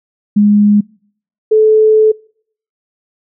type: tone pair in turn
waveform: sine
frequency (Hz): 206.9 / 434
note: G#3 / A4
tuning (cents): -6 / -24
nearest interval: octave + minor second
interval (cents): 1282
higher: second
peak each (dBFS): -5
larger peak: neither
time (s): 0.36-0.81 / 1.51-2.12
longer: second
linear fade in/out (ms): 10
effects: noise-tail reverb RT60 0.6 s tail -26 dB re dry